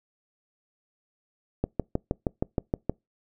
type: click train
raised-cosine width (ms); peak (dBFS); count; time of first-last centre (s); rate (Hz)
2; -11; 9; 1.64-2.896; 6.37
effects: noise-tail reverb RT60 0.2 s tail -26 dB re dry